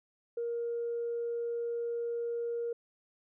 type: tone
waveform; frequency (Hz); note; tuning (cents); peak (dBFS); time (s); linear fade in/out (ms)
sine; 470; A#4; +14; -31; 0.37-2.73; 5
effects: tanh soft clip ceiling -27 dBFS